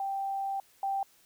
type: tone pair in turn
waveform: sine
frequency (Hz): 784 / 784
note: G5 / G5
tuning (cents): 0 / 0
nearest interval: unison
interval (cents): 0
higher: neither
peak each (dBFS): -30 / -28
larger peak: second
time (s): 0-0.6 / 0.83-1.03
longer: first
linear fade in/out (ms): 2
effects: white hiss -63 dBFS RMS until 1.25 s